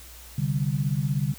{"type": "chord", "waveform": "sine", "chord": "C suspended second", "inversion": "none", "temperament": "just", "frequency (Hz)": [130.81, 147.16, 196.22], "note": ["C3", "D3", "G3"], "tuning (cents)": [0, 4, 2], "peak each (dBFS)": [-27, -25, -31], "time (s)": [0.38, 1.34], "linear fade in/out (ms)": 5, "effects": ["added 60 Hz sine -46 dBFS peak until 1.38 s", "white hiss -47 dBFS RMS until 1.38 s"]}